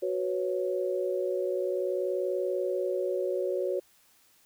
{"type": "chord", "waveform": "sine", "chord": "F# suspended fourth", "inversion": "none", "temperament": "equal", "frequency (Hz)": [370, 493.9, 554.4], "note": ["F#4", "B4", "C#5"], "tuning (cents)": [0, 0, 0], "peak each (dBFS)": [-30, -34, -31], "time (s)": [0.02, 3.8], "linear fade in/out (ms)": 10, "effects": ["white hiss -63 dBFS RMS until 4.45 s"]}